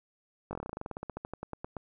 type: slowing click train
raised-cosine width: 1 ms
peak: -23 dBFS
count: 23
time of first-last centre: 0.51-1.767 s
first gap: 20 ms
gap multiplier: 1.09
effects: none